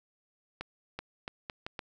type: accelerating click train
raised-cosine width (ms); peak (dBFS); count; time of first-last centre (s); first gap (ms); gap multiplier
0.3; -21; 6; 0.61-1.792; 380; 0.76
effects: none